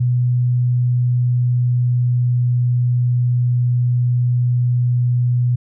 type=tone with pitch glide; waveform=sine; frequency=123.47 to 122.76 Hz; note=B2 to B2; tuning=0 to -10 cents; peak=-13 dBFS; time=0-5.56 s; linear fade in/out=10 ms; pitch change=-10 cents; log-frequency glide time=0.13-2.63 s; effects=none

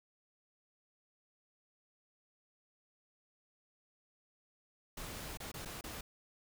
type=noise with dropouts; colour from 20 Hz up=pink; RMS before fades=-45 dBFS; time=4.97-6.01 s; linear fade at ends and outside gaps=5 ms; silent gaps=5.373-5.401 / 5.517-5.54 / 5.65-5.656 / 5.811-5.839 s; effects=none

